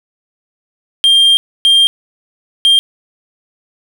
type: tone bursts at uneven times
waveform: triangle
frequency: 3195 Hz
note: G7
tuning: 32 cents sharp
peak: -4 dBFS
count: 3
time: 1.04-1.37 / 1.65-1.87 / 2.65-2.79 s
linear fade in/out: 0 ms
effects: none